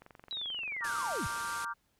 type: click train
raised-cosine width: 0.5 ms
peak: -36 dBFS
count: 27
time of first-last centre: 0.02-1.16 s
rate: 22.8 Hz
type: linear sweep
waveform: sine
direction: down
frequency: 3951 to 56.2 Hz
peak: -35 dBFS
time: 0.31-1.27 s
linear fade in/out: 0 ms
type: chord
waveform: sine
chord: G minor seventh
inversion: first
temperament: equal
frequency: 932.3 / 1174.7 / 1396.9 / 1568 Hz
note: Bb5 / D6 / F6 / G6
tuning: 0 / 0 / 0 / 0 cents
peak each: -42 / -38 / -40 / -42 dBFS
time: 0.81-1.74 s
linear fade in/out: 20 ms
type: low-pass noise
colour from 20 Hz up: white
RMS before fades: -44 dBFS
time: 0.84-1.65 s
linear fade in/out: 5 ms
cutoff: 11000 Hz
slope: 48 dB/octave
effects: pink hiss -74 dBFS RMS until 1.99 s